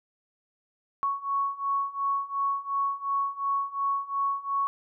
sine beating tone pair, 1108.7 / 1111.5 Hz, C#6 / C#6, 0 / +4 cents, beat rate 2.8 Hz, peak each -30 / -28 dBFS, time 1.03-4.67 s, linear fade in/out 0 ms, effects none

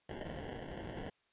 violet noise with sample-and-hold, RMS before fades -44 dBFS, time 0.09-1.1 s, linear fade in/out 5 ms, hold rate 1225 Hz, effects white hiss -75 dBFS RMS until 1.32 s + resampled to 8000 Hz

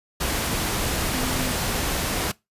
sine tone in noise, 254.5 Hz, C4, 48 cents flat, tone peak -29 dBFS, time 1.13-1.52 s, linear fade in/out 10 ms, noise pink, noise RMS -25 dBFS, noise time 0.2-2.32 s, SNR -7 dB, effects noise-tail reverb RT60 0.2 s tail -22 dB re dry + resampled to 32000 Hz

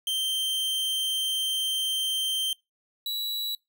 45% pulse tone pair in turn, 3136 / 3920 Hz, G7 / B7, 0 / -14 cents, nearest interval major third, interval 386 cents, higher second, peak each -25 / -29 dBFS, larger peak first, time 0.07-2.53 / 3.06-3.55 s, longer first, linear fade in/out 2 ms, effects noise-tail reverb RT60 0.2 s tail -23 dB re dry

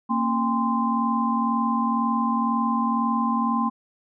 sine tone cluster, 231 / 273 / 806 / 1039 Hz, A#3 / C#4 / G5 / C6, -16 / -26 / +48 / -12 cents, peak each -23 / -31 / -30 / -24 dBFS, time 0.09-3.7 s, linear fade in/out 20 ms, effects none

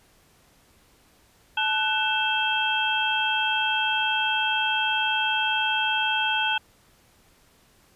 sine tone cluster, 869 / 1492 / 2647 / 3211 Hz, A5 / F#6 / E7 / G7, -22 / +14 / +7 / +41 cents, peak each -27 dBFS, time 1.57-6.58 s, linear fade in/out 5 ms, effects pink hiss -59 dBFS RMS until 7.95 s + resampled to 32000 Hz

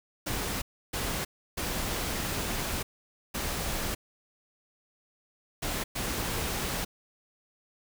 pink noise bursts at uneven times, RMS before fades -32 dBFS, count 6, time 0.26-0.62 / 0.93-1.25 / 1.57-2.83 / 3.34-3.95 / 5.62-5.84 / 5.95-6.85 s, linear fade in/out 10 ms, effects none

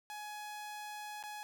sawtooth tone with dropouts, 840 Hz, G#5, 19 cents sharp, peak -39 dBFS, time 0.1-1.43 s, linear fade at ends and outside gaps 0 ms, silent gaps 1.227-1.237 s, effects none

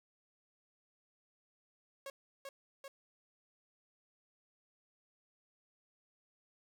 sawtooth tone with echo, 548 Hz, C#5, 20 cents flat, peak -39 dBFS, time 2.06-2.1 s, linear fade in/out 2 ms, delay 390 ms, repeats 2, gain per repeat -2 dB, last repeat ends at 2.88 s, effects none

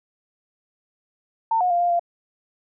sine tone with pitch steps, 900 / 724 / 696 / 701 / 691 Hz, A5 / F#5 / F5 / F5 / F5, +39 / -38 / -6 / +6 / -19 cents, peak -17 dBFS, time 1.51-1.995 s, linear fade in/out 5 ms, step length 97 ms, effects none

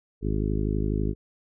harmonic tone, 52.1 Hz, G#1, 6 cents sharp, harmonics 1 / 2 / 3 / 4 / 5 / 6 / 7 / 8, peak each -27 / -30 / -32 / -33 / -34 / -35 / -35 / -36 dBFS, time 0.21-1.15 s, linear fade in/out 50 ms, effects none

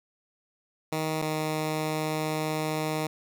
10% pulse tone pair in turn, 157.1 / 155.48 Hz, D#3 / D#3, +17 / -1 cents, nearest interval unison, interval 18 cents, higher first, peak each -19 dBFS, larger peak neither, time 0.92-1.22 / 1.22-3.07 s, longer second, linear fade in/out 5 ms, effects none

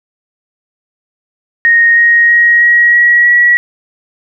sine tone with pitch steps, 1862 / 1875 / 1888 / 1901.1 / 1914.3 / 1927.7 Hz, A#6 / A#6 / A#6 / A#6 / A#6 / B6, -2 / +10 / +22 / +34 / +45 / -42 cents, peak -4 dBFS, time 1.65-3.57 s, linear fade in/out 0 ms, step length 320 ms, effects none

